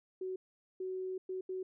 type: tone bursts at uneven times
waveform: sine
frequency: 373.5 Hz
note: F#4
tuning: 16 cents sharp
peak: -36 dBFS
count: 4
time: 0.21-0.36 / 0.8-1.18 / 1.29-1.41 / 1.49-1.63 s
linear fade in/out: 5 ms
effects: none